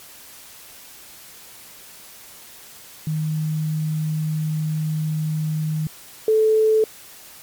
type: tone pair in turn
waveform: sine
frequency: 155.56 / 436.6 Hz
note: D#3 / A4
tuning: 0 / -13 cents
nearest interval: octave + tritone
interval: 1787 cents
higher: second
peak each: -20 / -13 dBFS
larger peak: second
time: 3.07-5.87 / 6.28-6.84 s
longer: first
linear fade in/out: 2 ms
effects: white hiss -43 dBFS RMS until 7.42 s + MP3 96 kbps